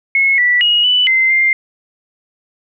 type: tone with pitch steps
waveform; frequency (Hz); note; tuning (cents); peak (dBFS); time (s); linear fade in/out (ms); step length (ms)
sine; 2180 / 1960 / 2888 / 2980 / 2072 / 2102; C#7 / B6 / F#7 / F#7 / C7 / C7; -29 / -14 / -43 / +12 / -17 / +7; -9; 0.15-1.53; 2; 230
effects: none